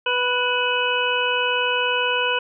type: harmonic tone with a mistuned harmonic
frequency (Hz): 493.9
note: B4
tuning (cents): 0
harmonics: 1 / 2 / 3 / 5 / 6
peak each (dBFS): -25 / -25 / -25 / -25 / -25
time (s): 0.06-2.39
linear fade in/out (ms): 5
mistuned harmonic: 5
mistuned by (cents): +48
effects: none